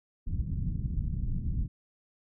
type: low-pass noise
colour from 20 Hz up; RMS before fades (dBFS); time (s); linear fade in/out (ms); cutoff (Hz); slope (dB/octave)
pink; -31; 0.26-1.68; 20; 180; 24
effects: none